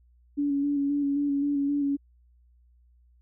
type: tone with vibrato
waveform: sine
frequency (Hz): 284.1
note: C#4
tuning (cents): +43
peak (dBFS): -23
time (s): 0.37-1.97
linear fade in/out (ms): 20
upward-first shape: square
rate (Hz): 3.8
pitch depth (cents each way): 21
effects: added 60 Hz sine -57 dBFS peak until 3.21 s